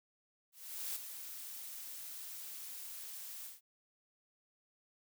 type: noise with ADSR envelope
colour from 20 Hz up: blue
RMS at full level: -39 dBFS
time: 0.52-3.61 s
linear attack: 440 ms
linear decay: 6 ms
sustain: -8 dB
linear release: 160 ms
effects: none